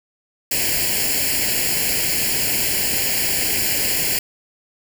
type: noise with comb filter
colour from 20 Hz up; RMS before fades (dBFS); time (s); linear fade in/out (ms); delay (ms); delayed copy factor
white; -20; 0.51-4.19; 5; 0.41; +0.85
effects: none